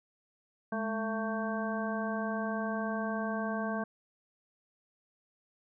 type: harmonic tone with a mistuned harmonic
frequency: 223.3 Hz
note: A3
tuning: 26 cents sharp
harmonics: 1 / 2 / 3 / 4 / 5 / 7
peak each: -34 / -41 / -37 / -43 / -41 / -40 dBFS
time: 0.72-3.84 s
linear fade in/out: 5 ms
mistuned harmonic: 1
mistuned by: -78 cents
effects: none